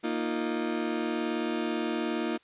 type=chord; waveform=35% pulse; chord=Bb suspended fourth; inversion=none; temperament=just; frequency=233.1 / 310.8 / 349.6 Hz; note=Bb3 / Eb4 / F4; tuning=0 / -2 / +2 cents; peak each=-31 dBFS; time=0.03-2.38 s; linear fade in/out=20 ms; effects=white hiss -63 dBFS RMS until 2.43 s + resampled to 8000 Hz